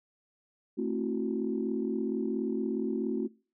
sine chord, F# half-diminished seventh, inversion first, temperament just, 222 / 266.4 / 333 / 370 Hz, A3 / C4 / E4 / F#4, +16 / +31 / +18 / 0 cents, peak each -33 / -34 / -36 / -33 dBFS, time 0.77-3.28 s, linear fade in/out 20 ms, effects noise-tail reverb RT60 0.4 s tail -25 dB re dry + tanh soft clip ceiling -18 dBFS

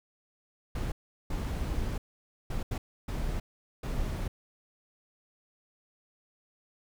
brown noise bursts at uneven times, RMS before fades -32 dBFS, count 6, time 0.75-0.92 / 1.3-1.98 / 2.5-2.63 / 2.71-2.78 / 3.08-3.4 / 3.83-4.28 s, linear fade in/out 5 ms, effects none

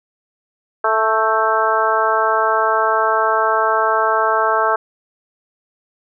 harmonic tone with a mistuned harmonic, 220 Hz, A3, in tune, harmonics 2 / 3 / 4 / 5 / 6 / 7, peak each -22 / -20 / -20 / -20 / -19 / -23 dBFS, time 0.84-4.76 s, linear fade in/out 5 ms, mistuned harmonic 7, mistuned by +27 cents, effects none

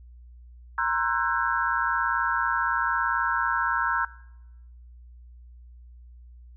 sine tone cluster, 939 / 1057 / 1339 / 1503 / 1624 Hz, A#5 / C6 / E6 / F#6 / G#6, +12 / +17 / +27 / +27 / -39 cents, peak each -29 / -30 / -28 / -29 / -30 dBFS, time 0.78-4.05 s, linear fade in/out 2 ms, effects noise-tail reverb RT60 1.0 s tail -22 dB re dry + added 60 Hz sine -45 dBFS peak until 6.56 s

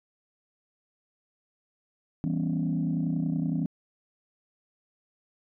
sine chord, C# half-diminished seventh, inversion first, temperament equal, 164.81 / 196 / 246.9 / 277.2 Hz, E3 / G3 / B3 / C#4, 0 / 0 / 0 / 0 cents, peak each -27 / -33 / -31 / -31 dBFS, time 2.24-3.66 s, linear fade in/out 0 ms, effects tanh soft clip ceiling -19 dBFS

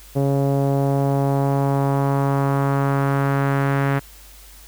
sawtooth tone with low-pass filter sweep, 138.59 Hz, C#3, in tune, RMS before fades -19 dBFS, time 0.15-4 s, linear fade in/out 20 ms, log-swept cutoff 560 to 1800 Hz, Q 1.8, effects added 50 Hz sine -44 dBFS peak until 4.67 s + white hiss -46 dBFS RMS until 4.67 s

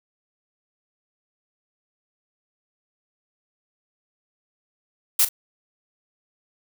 blue noise with echo, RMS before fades -17 dBFS, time 5.19-5.25 s, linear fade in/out 5 ms, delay 40 ms, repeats 1, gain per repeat -14 dB, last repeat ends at 5.29 s, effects none

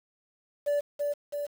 sine tone with echo, 580 Hz, D5, 22 cents flat, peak -21 dBFS, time 0.66-0.81 s, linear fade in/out 20 ms, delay 330 ms, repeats 2, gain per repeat -4 dB, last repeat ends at 1.47 s, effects tanh soft clip ceiling -23 dBFS + 8-bit

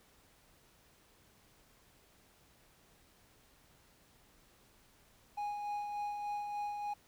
triangle tone with tremolo, 826 Hz, G#5, 10 cents flat, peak -33 dBFS, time 5.37-6.94 s, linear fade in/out 10 ms, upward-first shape sine, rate 3.4 Hz, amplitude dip 35%, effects pink hiss -66 dBFS RMS until 7.07 s

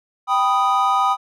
triangle chord, G augmented, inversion none, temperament equal, 784 / 987.8 / 1244.5 Hz, G5 / B5 / D#6, 0 / 0 / 0 cents, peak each -18 / -19 / -16 dBFS, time 0.27-1.17 s, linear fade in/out 50 ms, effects none

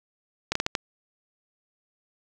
slowing click train, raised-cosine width 0.2 ms, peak -7 dBFS, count 5, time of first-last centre 0.52-0.752 s, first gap 34 ms, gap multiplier 1.37, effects none

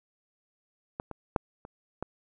clicks, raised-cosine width 1 ms, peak -19 / -24 / -10 / -29 / -19 dBFS, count 5, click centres 0.999 / 1.113 / 1.362 / 1.651 / 2.026 s, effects none

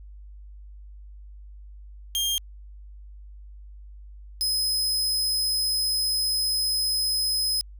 sawtooth tone pair in turn, 3209 / 5075 Hz, G7 / D#8, +40 / +33 cents, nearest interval minor sixth, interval 793 cents, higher second, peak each -20 dBFS, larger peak neither, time 2.15-2.38 / 4.41-7.61 s, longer second, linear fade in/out 0 ms, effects added 50 Hz sine -41 dBFS peak until 7.79 s

